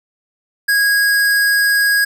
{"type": "tone", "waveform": "square", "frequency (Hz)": 1647, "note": "G#6", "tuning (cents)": -15, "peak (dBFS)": -12, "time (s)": [0.68, 2.05], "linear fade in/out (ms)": 10, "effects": []}